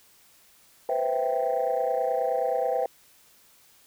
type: chord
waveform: sine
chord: C major seventh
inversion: third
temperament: equal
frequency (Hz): 493.9 / 523.3 / 659.3 / 784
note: B4 / C5 / E5 / G5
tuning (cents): 0 / 0 / 0 / 0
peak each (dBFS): -28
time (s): 0.89-2.86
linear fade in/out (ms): 2
effects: tanh soft clip ceiling -16 dBFS + white hiss -58 dBFS RMS until 3.86 s